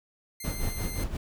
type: tone with vibrato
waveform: 5% pulse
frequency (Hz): 2090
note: C7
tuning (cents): -2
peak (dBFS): -28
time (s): 0.4-1.04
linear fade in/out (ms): 5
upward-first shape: triangle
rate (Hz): 13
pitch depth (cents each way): 14
type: noise with tremolo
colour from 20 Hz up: brown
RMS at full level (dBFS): -28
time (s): 0.44-1.17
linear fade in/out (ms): 5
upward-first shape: sine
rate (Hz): 5.7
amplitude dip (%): 70
effects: none